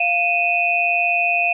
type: tone cluster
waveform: sine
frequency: 698 / 2496 / 2657 Hz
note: F5 / D#7 / E7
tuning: -1 / +5 / +13 cents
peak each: -21 / -18 / -22 dBFS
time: 0-1.53 s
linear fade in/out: 5 ms
effects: none